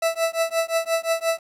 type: tone with tremolo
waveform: 40% pulse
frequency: 659.3 Hz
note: E5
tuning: in tune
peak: -16 dBFS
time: 0.02-1.39 s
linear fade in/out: 5 ms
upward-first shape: triangle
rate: 5.7 Hz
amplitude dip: 100%
effects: resampled to 32000 Hz + 9-bit